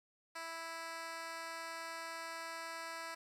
10% pulse tone with high-pass filter, 329.4 Hz, E4, 1 cent flat, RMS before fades -45 dBFS, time 0.35-3.15 s, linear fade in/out 10 ms, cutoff 740 Hz, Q 0.67, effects low-pass 10000 Hz 12 dB/octave + 11-bit

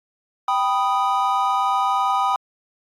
triangle chord, G augmented, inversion none, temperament equal, 784 / 987.8 / 1244.5 Hz, G5 / B5 / D#6, 0 / 0 / 0 cents, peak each -20 dBFS, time 0.48-2.36 s, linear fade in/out 2 ms, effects AAC 48 kbps

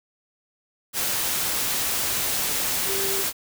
sine tone in noise, 392 Hz, G4, in tune, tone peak -29 dBFS, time 2.85-3.25 s, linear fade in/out 50 ms, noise white, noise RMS -25 dBFS, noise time 0.93-3.33 s, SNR -7 dB, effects none

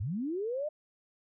sine linear sweep, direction up, 82.41 to 622.3 Hz, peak -31 dBFS, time 0-0.69 s, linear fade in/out 10 ms, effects none

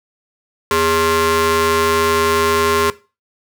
sawtooth ring-modulated tone, 325.6 Hz, E4, 21 cents flat, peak -6 dBFS, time 0.71-2.9 s, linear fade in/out 0 ms, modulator 735 Hz, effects noise-tail reverb RT60 0.3 s tail -18 dB re dry + high-pass 100 Hz 12 dB/octave

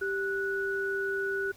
sine tone pair together, 392 / 1473.6 Hz, G4 / F#6, 0 / -7 cents, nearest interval octave + major seventh, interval 2293 cents, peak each -31 / -31 dBFS, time 0.01-1.52 s, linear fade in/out 10 ms, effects pink hiss -56 dBFS RMS until 1.56 s

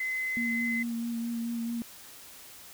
sine tone, 2043 Hz, C7, 42 cents flat, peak -29 dBFS, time 0-0.83 s, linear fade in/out 5 ms
sine tone with vibrato, 233.1 Hz, A#3, in tune, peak -30 dBFS, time 0.37-1.82 s, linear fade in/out 0 ms, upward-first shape sine, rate 4.6 Hz, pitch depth 18 cents each way
effects white hiss -49 dBFS RMS until 2.73 s

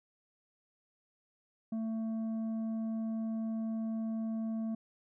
sine tone with tanh clipping, 223 Hz, A3, 23 cents sharp, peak -34 dBFS, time 1.72-4.75 s, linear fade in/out 5 ms, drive 6 dB, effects none

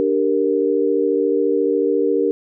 sine chord, G minor, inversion second, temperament equal, 293.7 / 392 / 466.2 Hz, D4 / G4 / Bb4, 0 / 0 / 0 cents, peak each -21 / -19 / -18 dBFS, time 0-2.31 s, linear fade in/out 0 ms, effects none

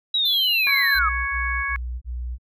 sine linear sweep, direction down, 3908 to 1208 Hz, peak -18 dBFS, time 0.14-1.09 s, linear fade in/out 5 ms
square tone, 4051 Hz, B7, 43 cents sharp, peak -25 dBFS, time 0.25-0.99 s, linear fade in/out 5 ms
harmonic tone, 554.4 Hz, C#5, in tune, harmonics 2 / 3 / 4, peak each -29 / -26 / -27 dBFS, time 0.67-1.76 s, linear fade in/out 0 ms
sine tone bursts, 61 Hz, B1, 21 cents flat, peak -26 dBFS, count 4, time 0.94-2.384 s, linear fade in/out 50 ms, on 340 ms, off 28 ms
effects none

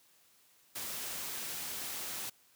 white noise, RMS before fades -40 dBFS, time 0.75-2.3 s, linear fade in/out 10 ms, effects white hiss -66 dBFS RMS until 2.55 s + high-pass 80 Hz 12 dB/octave

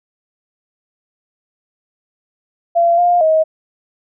sine tone with pitch steps, 683 / 704 / 633 Hz, F5 / F5 / D#5, -39 / +14 / +30 cents, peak -9 dBFS, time 2.75-3.44 s, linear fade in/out 20 ms, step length 230 ms, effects none

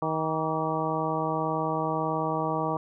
harmonic tone with a mistuned harmonic, 158.2 Hz, D#3, 29 cents sharp, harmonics 1 / 2 / 3 / 4 / 5 / 6 / 7, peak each -33 / -33 / -33 / -33 / -33 / -33 / -33 dBFS, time 0.02-2.77 s, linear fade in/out 2 ms, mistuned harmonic 7, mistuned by +59 cents, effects none

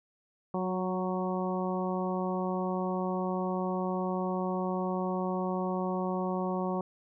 harmonic tone with a mistuned harmonic, 185 Hz, F#3, in tune, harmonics 1 / 2 / 3 / 4 / 5 / 6, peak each -32 / -35 / -37 / -38 / -39 / -40 dBFS, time 0.54-6.81 s, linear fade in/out 2 ms, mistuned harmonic 2, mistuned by -17 cents, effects none

